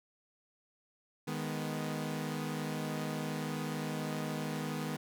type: chord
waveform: sawtooth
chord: G# minor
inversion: second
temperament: equal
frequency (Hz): 155.56 / 207.7 / 246.9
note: D#3 / G#3 / B3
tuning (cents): 0 / 0 / 0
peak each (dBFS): -34 / -37 / -36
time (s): 1.27-4.97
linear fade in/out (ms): 10
effects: none